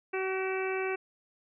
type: harmonic tone with a mistuned harmonic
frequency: 379.2 Hz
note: F#4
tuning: 43 cents sharp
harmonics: 1 / 2 / 3 / 4 / 5 / 6 / 7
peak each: -31 / -39 / -42 / -40 / -43 / -39 / -41 dBFS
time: 0.13-0.96 s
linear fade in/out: 10 ms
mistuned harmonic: 6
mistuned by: +23 cents
effects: none